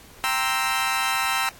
20% pulse chord, C dominant seventh, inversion second, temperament equal, 784 / 932.3 / 1046.5 / 1318.5 Hz, G5 / Bb5 / C6 / E6, 0 / 0 / 0 / 0 cents, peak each -23 / -23 / -24 / -20 dBFS, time 0.24-1.49 s, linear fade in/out 0 ms, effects pink hiss -48 dBFS RMS until 1.59 s + AAC 64 kbps

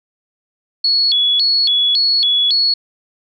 sine tone with vibrato, 3847 Hz, B7, 46 cents flat, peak -11 dBFS, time 0.84-2.74 s, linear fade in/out 5 ms, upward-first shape square, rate 1.8 Hz, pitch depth 220 cents each way, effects none

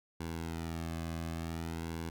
sawtooth tone with flanger, 82.41 Hz, E2, in tune, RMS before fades -39 dBFS, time 0.2-2.1 s, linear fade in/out 5 ms, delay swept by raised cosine 1.6 to 2.17 ms, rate 0.54 Hz, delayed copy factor -0.75, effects none

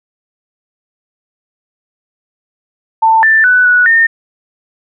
sine tone with pitch steps, 892 / 1773 / 1492 / 1471 / 1824 Hz, A5 / A6 / F#6 / F#6 / A#6, +23 / +13 / +14 / -11 / -38 cents, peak -5 dBFS, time 3.02-4.07 s, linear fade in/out 10 ms, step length 210 ms, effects none

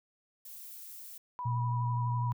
violet noise, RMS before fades -47 dBFS, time 0.45-1.18 s, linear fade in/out 5 ms
sine tone with vibrato, 978 Hz, B5, 17 cents flat, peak -35 dBFS, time 1.39-2.32 s, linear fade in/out 0 ms, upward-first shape sine, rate 12 Hz, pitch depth 32 cents each way
sine tone, 120.1 Hz, B2, 48 cents flat, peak -29 dBFS, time 1.45-2.33 s, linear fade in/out 10 ms
effects none

